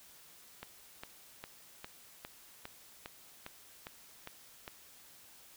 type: click train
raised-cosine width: 0.3 ms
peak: -27 dBFS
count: 11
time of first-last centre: 0.63-4.679 s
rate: 2.47 Hz
effects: white hiss -58 dBFS RMS until 5.56 s